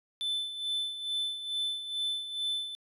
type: tone with tremolo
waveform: triangle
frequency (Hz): 3520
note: A7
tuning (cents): 0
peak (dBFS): -27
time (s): 0.21-2.75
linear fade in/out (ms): 0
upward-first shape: sine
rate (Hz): 2.3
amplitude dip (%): 65
effects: resampled to 32000 Hz